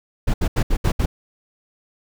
brown noise bursts at uneven times, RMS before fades -17 dBFS, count 6, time 0.27-0.34 / 0.41-0.48 / 0.56-0.63 / 0.7-0.77 / 0.84-0.92 / 0.99-1.06 s, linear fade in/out 10 ms, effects none

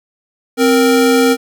square tone pair together, 262.3 / 467.3 Hz, C4 / A#4, +4 / +4 cents, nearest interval minor seventh, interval 1000 cents, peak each -12 dBFS, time 0.57-1.37 s, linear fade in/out 50 ms, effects none

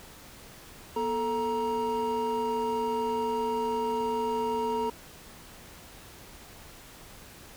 triangle tone cluster, 240.9 / 441.1 / 941 Hz, B3 / A4 / A#5, -43 / +4 / +16 cents, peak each -34 / -28 / -28 dBFS, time 0.96-4.9 s, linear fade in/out 5 ms, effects pink hiss -49 dBFS RMS until 7.56 s

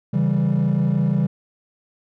triangle chord, C# diminished, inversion none, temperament equal, 138.59 / 164.81 / 196 Hz, C#3 / E3 / G3, 0 / 0 / 0 cents, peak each -18 dBFS, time 0.13-1.27 s, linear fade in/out 10 ms, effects tanh soft clip ceiling -10 dBFS

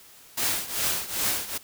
white noise with tremolo, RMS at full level -24 dBFS, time 0.37-1.58 s, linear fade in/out 10 ms, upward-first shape triangle, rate 2.5 Hz, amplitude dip 85%, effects white hiss -51 dBFS RMS until 1.63 s

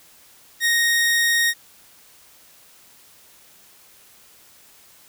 sawtooth tone, 1864.7 Hz, A#6, in tune, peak -13 dBFS, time 0.6-1.54 s, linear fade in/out 50 ms, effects white hiss -51 dBFS RMS until 5.08 s

